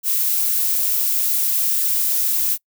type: noise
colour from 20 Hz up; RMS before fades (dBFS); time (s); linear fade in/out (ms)
violet; -19; 0.03-2.58; 50
effects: noise-tail reverb RT60 0.1 s tail -25 dB re dry

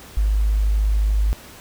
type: tone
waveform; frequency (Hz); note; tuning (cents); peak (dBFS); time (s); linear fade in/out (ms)
sine; 51.91; G#1; 0; -15; 0.17-1.33; 0
effects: pink hiss -42 dBFS RMS until 1.6 s

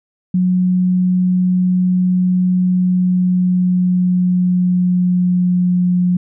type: tone with pitch glide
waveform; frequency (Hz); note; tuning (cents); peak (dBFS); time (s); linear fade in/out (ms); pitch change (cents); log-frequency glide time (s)
sine; 182.3 to 179.17; F#3 to F3; -25 to +45; -11; 0.34-6.17; 5; -30; 2.61-5.92
effects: none

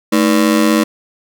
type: ring-modulated tone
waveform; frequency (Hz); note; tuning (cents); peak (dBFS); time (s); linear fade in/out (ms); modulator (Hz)
35% pulse; 266.9; C4; +35; -5; 0.12-0.84; 10; 48.1
effects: none

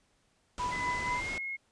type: low-pass noise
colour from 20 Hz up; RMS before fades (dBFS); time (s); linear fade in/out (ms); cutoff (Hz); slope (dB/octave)
pink; -41; 0.58-1.38; 0; 8000; 24
type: tone with tremolo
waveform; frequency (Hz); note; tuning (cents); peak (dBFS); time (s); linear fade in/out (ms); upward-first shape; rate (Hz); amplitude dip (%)
sine; 987.8; B5; 0; -29; 0.59-1.21; 10; triangle; 4.2; 75
type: tone with pitch glide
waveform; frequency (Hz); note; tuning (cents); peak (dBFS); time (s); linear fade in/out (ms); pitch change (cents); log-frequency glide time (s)
sine; 2018 to 2163; B6 to C#7; +37 to -43; -34; 0.71-1.57; 20; +120; 1.04-1.32
effects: pink hiss -71 dBFS RMS until 1.71 s + resampled to 22050 Hz

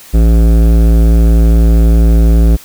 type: tone with hard clipping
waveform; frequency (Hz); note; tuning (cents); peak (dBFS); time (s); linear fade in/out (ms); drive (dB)
sine; 56.1; A1; +34; -6; 0.13-2.57; 20; 15
effects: white hiss -36 dBFS RMS until 2.64 s

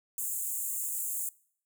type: high-pass noise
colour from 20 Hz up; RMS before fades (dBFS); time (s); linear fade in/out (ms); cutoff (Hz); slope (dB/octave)
pink; -34; 0.18-1.29; 2; 6900; 96
effects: noise-tail reverb RT60 0.6 s tail -23 dB re dry

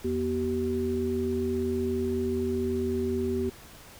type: tone cluster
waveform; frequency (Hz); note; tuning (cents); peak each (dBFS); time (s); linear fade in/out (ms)
sine; 83.9 / 241.8 / 382.4; E2 / B3 / G4; +31 / -36 / -43; -34 / -30 / -28; 0.04-3.5; 10
effects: pink hiss -49 dBFS RMS until 3.99 s

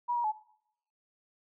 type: tone with pitch steps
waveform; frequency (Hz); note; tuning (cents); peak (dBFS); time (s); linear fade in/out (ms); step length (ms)
sine; 965 / 953 / 857; B5 / A#5 / A5; -40 / +38 / -46; -27; 0.08-0.323; 20; 81
effects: noise-tail reverb RT60 0.7 s tail -20 dB re dry

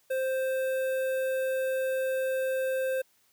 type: tone with notch filter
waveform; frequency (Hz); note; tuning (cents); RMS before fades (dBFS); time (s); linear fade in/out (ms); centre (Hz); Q
square; 524; C5; +2; -29; 0.1-3.02; 10; 5200; 0.51
effects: white hiss -67 dBFS RMS until 3.32 s + high-pass 60 Hz 12 dB/octave

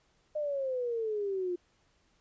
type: exponential sweep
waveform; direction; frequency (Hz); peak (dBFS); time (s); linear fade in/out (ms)
sine; down; 612 to 349.2; -30; 0.35-1.56; 10
effects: pink hiss -70 dBFS RMS until 2.2 s + resampled to 16000 Hz

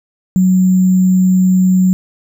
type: tone with sample-and-hold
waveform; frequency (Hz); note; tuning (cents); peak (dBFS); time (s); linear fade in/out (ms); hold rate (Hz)
sine; 185; F#3; 0; -7; 0.36-1.93; 0; 7350
effects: none

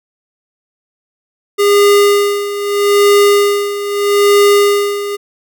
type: tone with tremolo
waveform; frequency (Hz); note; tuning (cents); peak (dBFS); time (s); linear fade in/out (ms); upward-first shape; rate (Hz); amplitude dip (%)
square; 406.7; G#4; -36; -6; 1.58-5.17; 20; sine; 0.79; 75
effects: none

